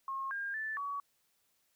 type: tone with pitch steps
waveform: sine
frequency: 1079 / 1610 / 1756 / 1130 Hz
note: C#6 / G6 / A6 / C#6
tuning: -47 / +46 / -4 / +33 cents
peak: -35 dBFS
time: 0.08-1 s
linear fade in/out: 2 ms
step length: 230 ms
effects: white hiss -75 dBFS RMS until 1.75 s